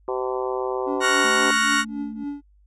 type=harmonic tone; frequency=127.8 Hz; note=C3; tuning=40 cents flat; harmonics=3 / 4 / 5 / 6 / 7 / 8 / 9; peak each=-26 / -29 / -35 / -34 / -33 / -33 / -38 dBFS; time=0.08-1.51 s; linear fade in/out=2 ms
type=tone with tremolo; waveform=triangle; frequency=286.6 Hz; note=D4; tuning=42 cents flat; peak=-23 dBFS; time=0.86-2.42 s; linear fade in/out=20 ms; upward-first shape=triangle; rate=3.7 Hz; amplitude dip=95%
type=chord; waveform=35% pulse; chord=Gb major seventh; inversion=second; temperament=equal; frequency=1108.7 / 1396.9 / 1480 / 1864.7 Hz; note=Db6 / F6 / Gb6 / Bb6; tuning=0 / 0 / 0 / 0 cents; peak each=-22 dBFS; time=1-1.85 s; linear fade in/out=50 ms
type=tone; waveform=sine; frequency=220.5 Hz; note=A3; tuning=4 cents sharp; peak=-31 dBFS; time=1.24-2.24 s; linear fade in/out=5 ms
effects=added 50 Hz sine -53 dBFS peak until 2.66 s + resampled to 22050 Hz